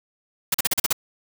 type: noise bursts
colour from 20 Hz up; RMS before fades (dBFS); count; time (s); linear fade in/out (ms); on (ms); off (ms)
white; -20; 7; 0.52-0.928; 5; 24; 40
effects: none